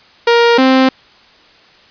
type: tone pair in turn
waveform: sawtooth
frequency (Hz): 470 / 262.1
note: A#4 / C4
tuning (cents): +14 / +3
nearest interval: minor seventh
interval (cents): 1011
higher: first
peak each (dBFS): -3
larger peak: neither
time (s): 0.27-0.58 / 0.58-0.89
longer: neither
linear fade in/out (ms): 5
effects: white hiss -45 dBFS RMS until 1.9 s + resampled to 11025 Hz